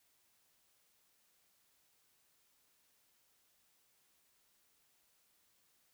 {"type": "silence", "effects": ["white hiss -74 dBFS RMS until 5.93 s"]}